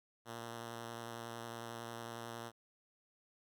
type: tone with vibrato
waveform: 5% pulse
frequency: 116.54 Hz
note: A#2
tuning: in tune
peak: -33 dBFS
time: 0.25-2.52 s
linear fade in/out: 50 ms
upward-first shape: square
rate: 11 Hz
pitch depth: 14 cents each way
effects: none